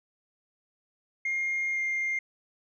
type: tone with pitch glide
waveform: sine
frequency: 2127 to 2112 Hz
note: C7 to C7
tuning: +28 to +16 cents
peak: -25 dBFS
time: 1.25-2.19 s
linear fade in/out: 5 ms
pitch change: -12 cents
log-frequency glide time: 1.73-1.79 s
effects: tanh soft clip ceiling -24 dBFS